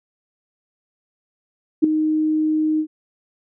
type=tone with ADSR envelope; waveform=sine; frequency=310.4 Hz; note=D#4; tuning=4 cents flat; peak=-6 dBFS; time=1.82-2.87 s; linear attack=22 ms; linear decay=4 ms; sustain=-10 dB; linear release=76 ms; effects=none